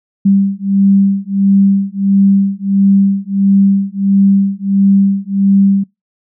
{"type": "beating tone pair", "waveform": "sine", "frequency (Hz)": [196, 197.5], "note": ["G3", "G3"], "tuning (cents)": [0, 13], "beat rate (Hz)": 1.5, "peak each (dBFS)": -11, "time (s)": [0.25, 5.84], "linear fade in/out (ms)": 10, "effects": ["noise-tail reverb RT60 0.2 s tail -25 dB re dry"]}